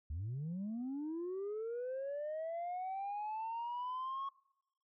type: linear sweep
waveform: sine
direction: up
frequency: 69.3 to 1103 Hz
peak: -36 dBFS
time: 0.1-4.29 s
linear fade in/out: 5 ms
effects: noise-tail reverb RT60 0.9 s tail -26 dB re dry + tanh soft clip ceiling -36 dBFS